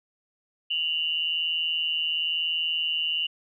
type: tone pair together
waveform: sine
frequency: 2800 / 2961 Hz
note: F7 / F#7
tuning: +4 / +1 cents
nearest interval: minor second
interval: 97 cents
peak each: -27 / -27 dBFS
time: 0.7-3.27 s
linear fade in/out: 10 ms
effects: none